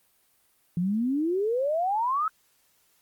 sine exponential sweep, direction up, 167.7 to 1318.5 Hz, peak -23 dBFS, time 0.77-2.28 s, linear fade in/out 2 ms, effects white hiss -66 dBFS RMS until 3.01 s + Opus 32 kbps

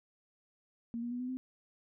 sine tone with pitch steps, 233.1 / 239 / 245 / 251.1 / 257.4 Hz, A#3 / A#3 / B3 / B3 / C4, 0 / +43 / -14 / +29 / -28 cents, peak -35 dBFS, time 0.94-1.37 s, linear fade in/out 0 ms, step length 86 ms, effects none

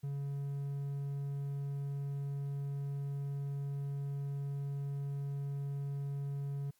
triangle tone, 140.4 Hz, C#3, 22 cents sharp, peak -33 dBFS, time 0.03-6.71 s, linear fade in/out 10 ms, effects white hiss -73 dBFS RMS until 6.79 s + MP3 96 kbps

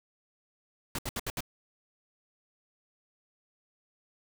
pink noise bursts, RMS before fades -34 dBFS, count 5, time 0.95-1.406 s, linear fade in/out 2 ms, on 36 ms, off 69 ms, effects none

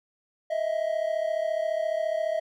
triangle tone pair together, 630 / 664.5 Hz, D#5 / E5, +21 / +14 cents, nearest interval minor second, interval 93 cents, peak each -25 / -27 dBFS, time 0.5-2.4 s, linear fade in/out 10 ms, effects none

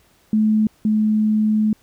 sine tone pair in turn, 215.8 / 214.8 Hz, A3 / A3, -33 / -41 cents, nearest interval unison, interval 8 cents, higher first, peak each -13 / -14 dBFS, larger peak first, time 0.33-0.67 / 0.85-1.73 s, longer second, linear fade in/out 2 ms, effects pink hiss -57 dBFS RMS until 1.82 s

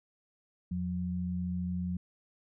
sine tone pair together, 84.7 / 179.47 Hz, E2 / F3, +48 / +47 cents, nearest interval octave + minor second, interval 1299 cents, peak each -37 / -32 dBFS, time 0.71-1.97 s, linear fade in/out 5 ms, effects none

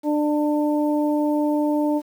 harmonic tone, 297.9 Hz, D4, 25 cents sharp, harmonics 1 / 2 / 3, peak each -19 / -25 / -29 dBFS, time 0.03-2.02 s, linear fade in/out 50 ms, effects 8-bit

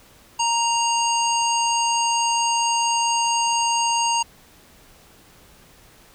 harmonic tone with a mistuned harmonic, 932.3 Hz, A#5, in tune, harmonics 1 / 3 / 5 / 7 / 9, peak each -20 / -25 / -30 / -26 / -33 dBFS, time 0.39-4.23 s, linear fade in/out 10 ms, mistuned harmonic 5, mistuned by +28 cents, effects pink hiss -51 dBFS RMS until 6.14 s

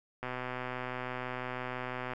click train, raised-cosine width 0.5 ms, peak -22 dBFS, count 241, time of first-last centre 0.23-2.135 s, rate 126 Hz, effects none

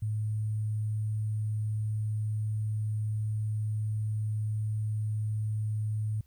sine tone with sample-and-hold, 107.4 Hz, A2, 41 cents flat, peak -28 dBFS, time 0.02-6.21 s, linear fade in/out 5 ms, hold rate 8820 Hz, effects added 68 Hz sine -60 dBFS peak until 6.26 s + white hiss -73 dBFS RMS until 6.26 s

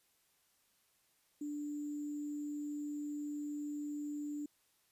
sine tone with sample-and-hold, 293.7 Hz, D4, in tune, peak -38 dBFS, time 1.41-4.46 s, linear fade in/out 5 ms, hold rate 7350 Hz, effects white hiss -74 dBFS RMS until 4.91 s + resampled to 32000 Hz

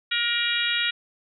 harmonic tone with a mistuned harmonic, 474.8 Hz, A#4, 32 cents sharp, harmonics 3 / 4 / 5 / 6 / 7 / 8, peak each -29 / -29 / -29 / -29 / -29 / -29 dBFS, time 0.11-0.91 s, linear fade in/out 10 ms, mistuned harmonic 4, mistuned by -15 cents, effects none

